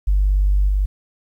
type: tone with level steps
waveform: sine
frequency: 49 Hz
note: G1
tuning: in tune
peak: -12 / -14 dBFS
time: 0.07-0.86 s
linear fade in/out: 10 ms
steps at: 0.68 s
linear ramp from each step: 10 ms
effects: tanh soft clip ceiling -8 dBFS + 9-bit